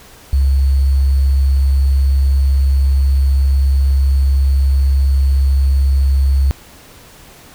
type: tone with sample-and-hold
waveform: sine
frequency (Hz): 68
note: C#2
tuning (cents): -33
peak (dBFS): -9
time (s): 0.33-6.51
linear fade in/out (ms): 0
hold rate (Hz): 4410
effects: pink hiss -41 dBFS RMS until 7.54 s